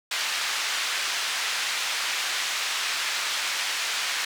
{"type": "band-pass noise", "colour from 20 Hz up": "pink", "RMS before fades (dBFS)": -28, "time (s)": [0.11, 4.25], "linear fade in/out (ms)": 5, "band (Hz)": [1600, 6000], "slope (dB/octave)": 12, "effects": []}